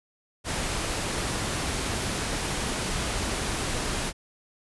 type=noise; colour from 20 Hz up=pink; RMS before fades=-29 dBFS; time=0.44-4.13 s; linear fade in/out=50 ms; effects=resampled to 24000 Hz